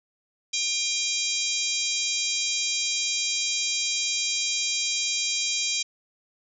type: harmonic tone with a mistuned harmonic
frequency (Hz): 801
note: G5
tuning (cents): +37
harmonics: 3 / 4 / 5 / 6 / 7 / 8 / 9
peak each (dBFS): -32 / -32 / -32 / -32 / -32 / -32 / -32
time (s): 0.53-5.83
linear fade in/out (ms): 10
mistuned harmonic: 5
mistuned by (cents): -54
effects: none